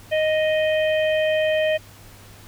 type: harmonic tone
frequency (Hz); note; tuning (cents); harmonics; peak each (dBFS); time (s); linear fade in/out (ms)
622.3; D#5; 0; 1 / 3 / 4 / 5; -18 / -28 / -30 / -32; 0.11-1.78; 20
effects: added 101 Hz sine -47 dBFS peak until 2.47 s + pink hiss -47 dBFS RMS until 2.47 s